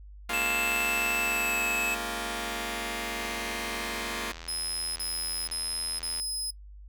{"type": "chord", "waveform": "5% pulse", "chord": "Bb minor seventh", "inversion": "third", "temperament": "just", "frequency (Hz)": [209.8, 233.1, 279.7, 349.6], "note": ["Ab3", "Bb3", "Db4", "F4"], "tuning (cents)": [18, 0, 16, 2], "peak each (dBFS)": [-28, -24, -29, -24], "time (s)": [0.29, 4.32], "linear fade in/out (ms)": 5}
{"type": "tone with pitch glide", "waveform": "square", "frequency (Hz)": [2637, 2593], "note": ["E7", "E7"], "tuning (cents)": [0, -29], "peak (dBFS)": -28, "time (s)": [0.33, 1.95], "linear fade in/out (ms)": 10, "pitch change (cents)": -29, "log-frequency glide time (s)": [1.23, 1.64]}
{"type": "click train", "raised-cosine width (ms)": 0.2, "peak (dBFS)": -24, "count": 251, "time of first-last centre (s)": [3.19, 6.198], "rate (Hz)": 83.1}
{"type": "tone bursts", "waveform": "20% pulse", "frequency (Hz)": 5100, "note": "D#8", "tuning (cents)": 42, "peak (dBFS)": -25, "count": 4, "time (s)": [4.48, 6.508], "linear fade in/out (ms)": 5, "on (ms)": 480, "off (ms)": 36}
{"effects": ["noise-tail reverb RT60 0.1 s tail -22 dB re dry", "added 50 Hz sine -44 dBFS peak until 6.88 s"]}